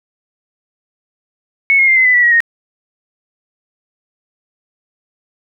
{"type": "tone with pitch steps", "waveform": "sine", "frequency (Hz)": [2205, 2152, 2101, 2050, 2001, 1953.1, 1906.3, 1860.6], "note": ["C#7", "C7", "C7", "C7", "B6", "B6", "A#6", "A#6"], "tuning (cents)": [-10, 48, 7, -36, 22, -20, 38, -4], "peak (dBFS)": -7, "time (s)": [1.7, 2.404], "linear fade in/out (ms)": 0, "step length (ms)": 88, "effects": []}